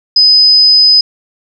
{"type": "tone", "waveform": "sine", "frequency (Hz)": 5020, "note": "D#8", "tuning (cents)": 15, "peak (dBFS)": -3, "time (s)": [0.16, 1.01], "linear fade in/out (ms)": 5, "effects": []}